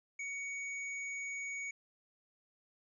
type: tone with hard clipping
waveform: triangle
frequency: 2240 Hz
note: C#7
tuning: 18 cents sharp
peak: -40 dBFS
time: 0.19-1.71 s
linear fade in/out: 5 ms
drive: 18 dB
effects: resampled to 22050 Hz